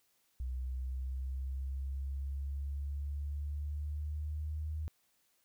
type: exponential sweep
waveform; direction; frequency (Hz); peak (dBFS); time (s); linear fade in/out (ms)
sine; up; 63 to 77.78; -35; 0.4-4.88; 0
effects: white hiss -74 dBFS RMS until 5.44 s